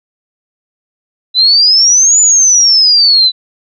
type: exponential two-way sweep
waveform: sine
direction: up then down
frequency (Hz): 3951 to 7040 to 3951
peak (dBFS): -4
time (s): 1.34-3.32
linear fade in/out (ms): 50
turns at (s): 2.2
effects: none